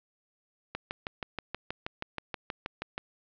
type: click train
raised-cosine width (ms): 0.3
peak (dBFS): -17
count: 15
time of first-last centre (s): 0.75-2.979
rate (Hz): 6.28
effects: low-pass 4000 Hz 12 dB/octave